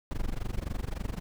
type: noise with amplitude modulation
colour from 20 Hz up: brown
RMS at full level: -29 dBFS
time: 0.11-1.2 s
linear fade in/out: 0 ms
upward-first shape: sine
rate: 23.6 Hz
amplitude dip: 95%
effects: none